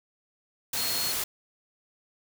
sine tone in noise, 4300 Hz, C8, 47 cents sharp, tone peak -31 dBFS, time 0.77-1.12 s, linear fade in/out 5 ms, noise white, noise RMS -30 dBFS, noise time 0.73-1.24 s, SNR -4 dB, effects none

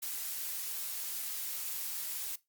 blue noise, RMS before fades -38 dBFS, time 0.02-2.36 s, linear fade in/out 10 ms, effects noise-tail reverb RT60 0.2 s tail -19 dB re dry + Opus 48 kbps

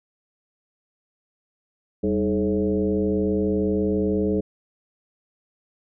sine tone with frequency modulation, 311.1 Hz, D#4, in tune, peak -19 dBFS, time 2.03-4.41 s, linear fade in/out 10 ms, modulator 114 Hz, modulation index 1.6, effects none

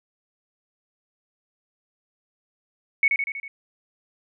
sine tone with echo, 2217 Hz, C#7, in tune, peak -14 dBFS, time 3.03-3.08 s, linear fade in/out 2 ms, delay 80 ms, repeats 5, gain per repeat -4 dB, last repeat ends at 3.48 s, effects none

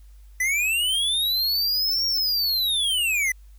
square linear two-way sweep, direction up then down, 1975.5 to 5588 to 1975.5 Hz, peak -21 dBFS, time 0.4-3.32 s, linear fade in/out 5 ms, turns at 2.06 s, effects added 50 Hz sine -44 dBFS peak until 3.58 s + white hiss -64 dBFS RMS until 3.58 s

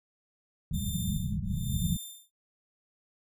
white low-pass noise, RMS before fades -31 dBFS, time 0.71-1.97 s, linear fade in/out 5 ms, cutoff 210 Hz, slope 96 dB/octave
10% pulse tone with tremolo, 3586 Hz, A7, 32 cents sharp, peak -29 dBFS, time 0.73-2.33 s, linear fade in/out 20 ms, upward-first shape sine, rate 1.1 Hz, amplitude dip 100%
effects none

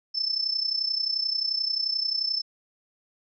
sine tone with amplitude modulation, 5280 Hz, E8, 2 cents sharp, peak -21 dBFS, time 0.14-2.42 s, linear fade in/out 20 ms, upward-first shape sine, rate 31.4 Hz, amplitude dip 75%, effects none

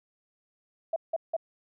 sine tone bursts, 656 Hz, E5, 9 cents flat, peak -25 dBFS, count 3, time 0.93-1.366 s, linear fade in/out 5 ms, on 32 ms, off 170 ms, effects none

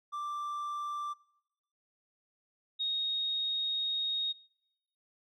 triangle / sine tone pair in turn, 1177 / 3737 Hz, D6 / A#7, +3 / +4 cents, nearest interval octave + minor sixth, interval 2001 cents, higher second, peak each -33 / -30 dBFS, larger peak second, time 0.12-1.14 / 2.79-4.33 s, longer second, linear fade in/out 20 ms, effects noise-tail reverb RT60 0.9 s tail -24 dB re dry

